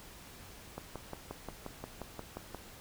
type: click train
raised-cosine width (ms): 1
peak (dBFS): -26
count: 11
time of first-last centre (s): 0.78-2.547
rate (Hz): 5.66
effects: pink hiss -52 dBFS RMS until 2.8 s